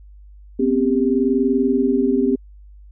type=tone cluster; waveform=sine; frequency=248.1 / 268.7 / 396.5 Hz; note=B3 / C4 / G4; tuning=+8 / +46 / +20 cents; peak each=-19 dBFS; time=0.59-2.36 s; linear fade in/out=10 ms; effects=added 50 Hz sine -40 dBFS peak until 2.91 s